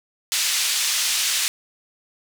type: band-pass noise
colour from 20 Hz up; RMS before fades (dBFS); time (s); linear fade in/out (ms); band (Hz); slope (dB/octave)
pink; -22; 0.32-1.48; 0; 3100 to 9400; 12
effects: none